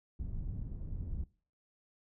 pink low-pass noise, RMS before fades -39 dBFS, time 0.19-1.24 s, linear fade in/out 5 ms, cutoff 120 Hz, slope 12 dB/octave, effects noise-tail reverb RT60 0.4 s tail -21 dB re dry

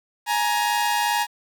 sawtooth tone pair together, 836.6 / 939 Hz, G#5 / A#5, +12 / +12 cents, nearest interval major second, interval 200 cents, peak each -19 / -19 dBFS, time 0.26-1.27 s, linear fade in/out 50 ms, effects 8-bit

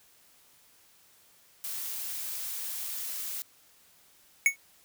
blue noise, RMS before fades -36 dBFS, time 1.64-3.42 s, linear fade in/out 0 ms
square tone with exponential decay, 2217 Hz, C#7, in tune, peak -16 dBFS, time 4.46-4.56 s, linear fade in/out 1 ms, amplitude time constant 21 ms
effects white hiss -61 dBFS RMS until 4.84 s

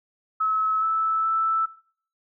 sine tone with pitch steps, 1292 / 1312 / 1320 Hz, E6 / E6 / E6, -35 / -9 / +2 cents, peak -20 dBFS, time 0.4-1.66 s, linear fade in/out 10 ms, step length 420 ms, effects noise-tail reverb RT60 0.5 s tail -19 dB re dry

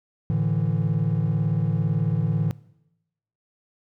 triangle chord, A suspended fourth, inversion none, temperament equal, 110 / 146.83 / 164.81 Hz, A2 / D3 / E3, 0 / 0 / 0 cents, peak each -22 dBFS, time 0.3-2.51 s, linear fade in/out 0 ms, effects noise-tail reverb RT60 0.9 s tail -21 dB re dry + tanh soft clip ceiling -12 dBFS

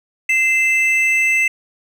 triangle tone pair together, 2073 / 2640 Hz, C7 / E7, -17 / +2 cents, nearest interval major third, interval 419 cents, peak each -14 dBFS, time 0.29-1.48 s, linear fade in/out 5 ms, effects none

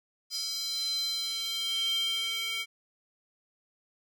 square tone with high-pass filter sweep, 451.1 Hz, A4, 43 cents sharp, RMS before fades -32 dBFS, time 0.3-2.66 s, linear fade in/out 50 ms, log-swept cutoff 4800 to 2600 Hz, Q 7.7, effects none

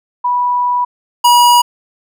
sine / square tone pair in turn, 981 / 965.8 Hz, B5 / B5, -12 / -39 cents, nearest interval unison, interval 27 cents, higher first, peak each -11 / -6 dBFS, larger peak second, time 0.24-0.85 / 1.24-1.62 s, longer first, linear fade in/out 10 ms, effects none

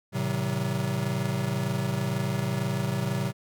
square chord, A diminished seventh, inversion none, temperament just, 110 / 132 / 158.4 / 190.08 Hz, A2 / C3 / Eb3 / Gb3, 0 / +16 / +31 / +47 cents, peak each -34 / -30 / -36 / -32 dBFS, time 0.12-3.33 s, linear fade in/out 50 ms, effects none

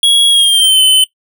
square tone with pitch glide, 3322 to 3046 Hz, G#7 to F#7, 0 to +50 cents, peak -6 dBFS, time 0.03-1.04 s, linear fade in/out 2 ms, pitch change -150 cents, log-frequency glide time 0.29-0.81 s, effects noise-tail reverb RT60 0.1 s tail -18 dB re dry

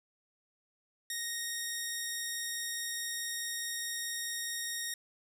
10% pulse tone, 1864.7 Hz, A#6, in tune, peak -26 dBFS, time 1.1-4.94 s, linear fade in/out 2 ms, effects none

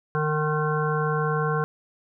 harmonic tone, 152.8 Hz, D#3, 31 cents flat, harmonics 1 / 3 / 5 / 7 / 9 / 10, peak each -25 / -27 / -33 / -29 / -33 / -33 dBFS, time 0.15-1.64 s, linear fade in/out 0 ms, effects none

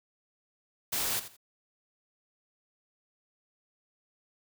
white noise with echo, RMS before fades -31 dBFS, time 0.92-1.2 s, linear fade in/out 10 ms, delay 84 ms, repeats 2, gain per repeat -13 dB, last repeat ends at 1.368 s, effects none

